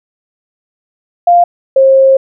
sine tone pair in turn, 698 / 535.1 Hz, F5 / C5, -1 / +39 cents, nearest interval perfect fourth, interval 460 cents, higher first, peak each -3 dBFS, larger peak neither, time 1.27-1.44 / 1.76-2.17 s, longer second, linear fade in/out 5 ms, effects none

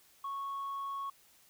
sine tone, 1105 Hz, C#6, 6 cents flat, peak -34 dBFS, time 0.24-1.1 s, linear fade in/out 5 ms, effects tanh soft clip ceiling -34 dBFS + white hiss -64 dBFS RMS until 1.49 s

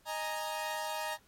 sawtooth chord, D# suspended fourth, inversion none, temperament equal, 622.3 / 830.6 / 932.3 Hz, D#5 / G#5 / A#5, 0 / 0 / 0 cents, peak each -36 / -37 / -34 dBFS, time 0.05-1.18 s, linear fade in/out 50 ms, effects pink hiss -67 dBFS RMS until 1.27 s + AAC 48 kbps

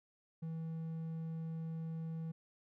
triangle tone, 162.3 Hz, E3, 27 cents flat, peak -37 dBFS, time 0.42-2.32 s, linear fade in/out 10 ms, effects none

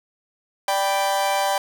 40% pulse chord, G major, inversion second, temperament equal, 587.3 / 784 / 987.8 Hz, D5 / G5 / B5, 0 / 0 / 0 cents, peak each -24 / -21 / -25 dBFS, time 0.68-1.58 s, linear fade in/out 2 ms, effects none

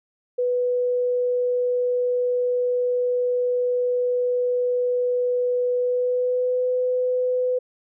sine tone with pitch glide, 493.9 to 502.5 Hz, B4 to B4, 0 to +30 cents, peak -19 dBFS, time 0.38-7.59 s, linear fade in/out 10 ms, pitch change +30 cents, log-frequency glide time 5.76-6.67 s, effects none

